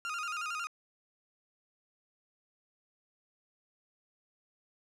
30% pulse tone with vibrato, 1315 Hz, E6, 5 cents flat, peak -32 dBFS, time 0.05-0.67 s, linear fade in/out 0 ms, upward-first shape square, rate 11 Hz, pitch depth 94 cents each way, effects low-pass 8000 Hz 12 dB/octave

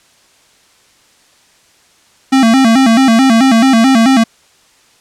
square tone with vibrato, 245.5 Hz, B3, 10 cents flat, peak -6 dBFS, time 2.32-4.24 s, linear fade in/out 10 ms, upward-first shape square, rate 4.6 Hz, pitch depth 140 cents each way, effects white hiss -49 dBFS RMS until 5 s + low-pass 8000 Hz 12 dB/octave

